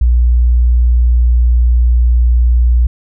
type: tone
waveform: sine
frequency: 59.9 Hz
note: A#1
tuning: 48 cents sharp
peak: -6 dBFS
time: 0.01-2.87 s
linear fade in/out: 5 ms
effects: none